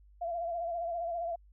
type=tone with vibrato; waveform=sine; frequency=683 Hz; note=F5; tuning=39 cents flat; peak=-32 dBFS; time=0.21-1.36 s; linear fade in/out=10 ms; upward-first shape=sine; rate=15 Hz; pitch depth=53 cents each way; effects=added 50 Hz sine -56 dBFS peak until 1.52 s

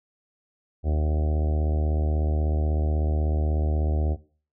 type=harmonic tone; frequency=76.3 Hz; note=D#2; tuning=33 cents flat; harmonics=1 / 2 / 3 / 4 / 5 / 6 / 7 / 8 / 9 / 10; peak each=-21 / -34 / -36 / -37 / -37 / -42 / -40 / -42 / -42 / -45 dBFS; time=0.83-4.17 s; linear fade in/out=50 ms; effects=noise-tail reverb RT60 0.4 s tail -17 dB re dry

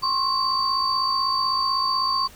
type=tone cluster; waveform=sine; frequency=1056 / 1112 / 4607 Hz; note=C6 / C#6 / D8; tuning=+16 / +5 / -34 cents; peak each=-23 / -27 / -24 dBFS; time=0.02-2.28 s; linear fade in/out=20 ms; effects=pink hiss -47 dBFS RMS until 2.35 s

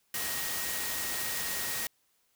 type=tone in noise; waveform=sine; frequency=1882 Hz; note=A#6; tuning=16 cents sharp; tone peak=-41 dBFS; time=0.14-1.87 s; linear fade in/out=2 ms; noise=white; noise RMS=-34 dBFS; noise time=0.14-1.87 s; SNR=-10 dB; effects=white hiss -72 dBFS RMS until 2.35 s

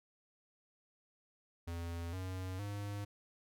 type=tone with pitch steps; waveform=square; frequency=84.8 / 93.01 / 102.02 Hz; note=E2 / F#2 / G#2; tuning=+50 / +10 / -30 cents; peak=-40 dBFS; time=1.67-3.05 s; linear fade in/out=10 ms; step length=460 ms; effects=none

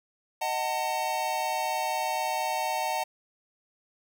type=chord; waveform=square; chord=D# diminished; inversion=none; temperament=just; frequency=622.3 / 746.7 / 896 Hz; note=D#5 / F#5 / A5; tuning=0 / +16 / +31 cents; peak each=-35 / -32 / -31 dBFS; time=0.41-3.04 s; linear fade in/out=10 ms; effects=none

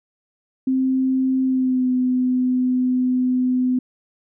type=tone with pitch glide; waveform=sine; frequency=261.6 to 253.1 Hz; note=C4 to B3; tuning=0 to +43 cents; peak=-16 dBFS; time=0.67-3.79 s; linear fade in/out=5 ms; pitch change=-57 cents; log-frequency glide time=1.44-1.9 s; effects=none

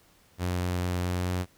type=tone with pitch glide; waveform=sawtooth; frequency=89.5 to 90.59 Hz; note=F2 to F#2; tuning=+43 to -36 cents; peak=-23 dBFS; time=0.38-1.46 s; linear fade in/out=50 ms; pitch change=+21 cents; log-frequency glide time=1.06-1.35 s; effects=pink hiss -61 dBFS RMS until 1.57 s

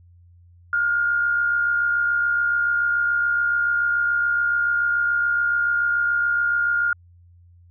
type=tone pair together; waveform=sine; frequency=1413 / 1480 Hz; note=F6 / F#6; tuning=+20 / 0 cents; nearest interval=minor second; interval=80 cents; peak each=-18 / -30 dBFS; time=0.73-6.93 s; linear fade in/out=2 ms; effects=added 87 Hz sine -48 dBFS peak until 7.7 s

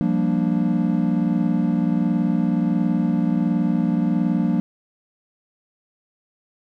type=chord; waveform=triangle; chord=G minor seventh; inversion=third; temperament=equal; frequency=174.61 / 196 / 233.1 / 293.7 Hz; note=F3 / G3 / Bb3 / D4; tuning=0 / 0 / 0 / 0 cents; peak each=-20 / -22 / -20 / -23 dBFS; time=0.01-4.6 s; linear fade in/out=0 ms; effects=none

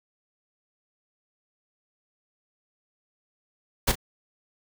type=noise with echo; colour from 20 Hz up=pink; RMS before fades=-21 dBFS; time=3.87-3.92 s; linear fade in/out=10 ms; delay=35 ms; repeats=1; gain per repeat=-12 dB; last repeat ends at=3.955 s; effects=none

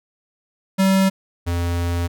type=tone pair in turn; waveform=square; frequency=192 / 86.27 Hz; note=G3 / F2; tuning=-36 / -21 cents; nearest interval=octave + major second; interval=1385 cents; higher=first; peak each=-14 / -20 dBFS; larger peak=first; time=0.78-1.1 / 1.46-2.08 s; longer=second; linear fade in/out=20 ms; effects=none

